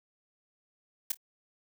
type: noise with echo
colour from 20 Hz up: blue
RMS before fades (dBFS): -29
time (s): 1.1-1.12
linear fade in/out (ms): 5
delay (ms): 26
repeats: 2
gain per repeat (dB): -15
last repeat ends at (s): 1.172
effects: none